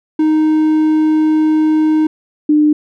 triangle / sine tone pair in turn, 310.8 / 300.9 Hz, D#4 / D4, -2 / +42 cents, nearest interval minor second, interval 56 cents, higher first, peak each -7 dBFS, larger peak neither, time 0.19-2.07 / 2.49-2.73 s, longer first, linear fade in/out 5 ms, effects none

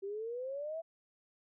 sine exponential sweep, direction up, 386.1 to 668 Hz, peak -37 dBFS, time 0.02-0.82 s, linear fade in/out 20 ms, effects none

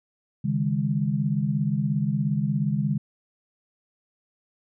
sine chord, C# suspended second, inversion none, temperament equal with one note detuned, 138.59 / 155.56 / 204.1 Hz, C#3 / D#3 / G#3, 0 / 0 / -30 cents, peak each -26 dBFS, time 0.44-2.98 s, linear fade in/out 10 ms, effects none

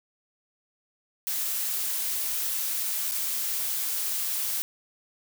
blue noise with dropouts, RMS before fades -29 dBFS, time 1.27-4.62 s, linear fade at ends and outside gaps 0 ms, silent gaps 3.112-3.119 s, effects none

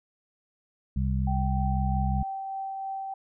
harmonic tone, 65.4 Hz, C2, in tune, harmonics 1 / 2 / 3, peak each -26 / -29 / -31 dBFS, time 0.96-2.23 s, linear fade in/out 5 ms
sine tone with tremolo, 776 Hz, G5, 18 cents flat, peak -30 dBFS, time 1.27-3.14 s, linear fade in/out 5 ms, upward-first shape triangle, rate 3.2 Hz, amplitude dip 25%
effects none

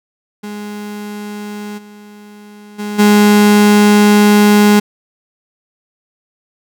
35% pulse tone with level steps, 207.7 Hz, G#3, in tune, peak -22 / -33 / -18 / -4 dBFS, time 0.43-4.8 s, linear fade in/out 10 ms, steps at 1.77 / 2.78 / 2.98 s, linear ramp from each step 20 ms, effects none

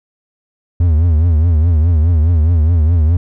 triangle tone with vibrato, 81.5 Hz, E2, 19 cents flat, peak -6 dBFS, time 0.8-3.17 s, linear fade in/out 5 ms, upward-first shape triangle, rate 4.8 Hz, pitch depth 160 cents each way, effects none

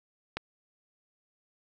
click, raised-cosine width 0.3 ms, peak -16 dBFS, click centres 0.37 s, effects none

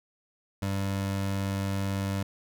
25% pulse tone, 98 Hz, G2, in tune, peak -24 dBFS, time 0.62-2.23 s, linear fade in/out 5 ms, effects none

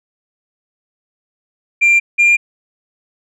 sine tone pair in turn, 2377 / 2398 Hz, D7 / D7, +20 / +36 cents, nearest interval unison, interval 16 cents, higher second, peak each -5 dBFS, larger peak neither, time 1.81-2 / 2.18-2.37 s, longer neither, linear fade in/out 20 ms, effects tanh soft clip ceiling -6 dBFS

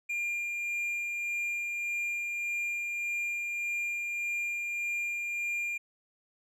triangle tone with tremolo, 2400 Hz, D7, 37 cents sharp, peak -28 dBFS, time 0.09-5.78 s, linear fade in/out 10 ms, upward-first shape sine, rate 1.7 Hz, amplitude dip 25%, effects none

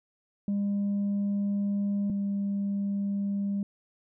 sine tone pair in turn, 201.6 / 199.98 Hz, G3 / G3, +49 / +35 cents, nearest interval unison, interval 14 cents, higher first, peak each -23 / -25 dBFS, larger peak first, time 0.48-2.1 / 2.1-3.63 s, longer first, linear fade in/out 2 ms, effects tanh soft clip ceiling -24 dBFS

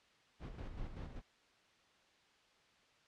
brown noise with tremolo, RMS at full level -44 dBFS, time 0.39-1.22 s, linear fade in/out 50 ms, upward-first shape square, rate 5.2 Hz, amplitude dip 50%, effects white hiss -69 dBFS RMS until 3.07 s + low-pass 4000 Hz 12 dB/octave

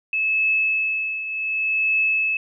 sine tone with tremolo, 2600 Hz, E7, 24 cents flat, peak -16 dBFS, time 0.13-2.37 s, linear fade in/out 2 ms, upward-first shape triangle, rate 0.67 Hz, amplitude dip 70%, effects none

